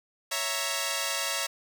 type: chord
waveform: 5% pulse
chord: A# diminished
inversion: first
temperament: equal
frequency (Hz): 554.4 / 659.3 / 932.3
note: C#5 / E5 / A#5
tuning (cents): 0 / 0 / 0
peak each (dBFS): -21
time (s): 0.31-1.47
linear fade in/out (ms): 10
effects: none